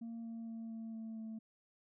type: tone with pitch steps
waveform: sine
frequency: 230 / 228.3 / 226.6 / 224.9 / 223.2 / 221.5 Hz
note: A#3 / A#3 / A#3 / A3 / A3 / A3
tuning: -23 / -36 / -49 / +38 / +25 / +12 cents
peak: -40 dBFS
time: 0.01-1.39 s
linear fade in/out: 10 ms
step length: 230 ms
effects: tanh soft clip ceiling -41 dBFS